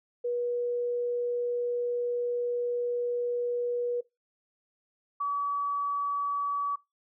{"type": "tone pair in turn", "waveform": "sine", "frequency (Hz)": [483.7, 1141.5], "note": ["B4", "D6"], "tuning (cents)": [-36, -50], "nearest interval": "octave + minor third", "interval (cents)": 1486, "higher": "second", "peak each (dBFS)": -27, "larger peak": "neither", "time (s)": [[0.24, 4.01], [5.2, 6.76]], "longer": "first", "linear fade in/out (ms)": 10, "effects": ["noise-tail reverb RT60 0.2 s tail -21 dB re dry"]}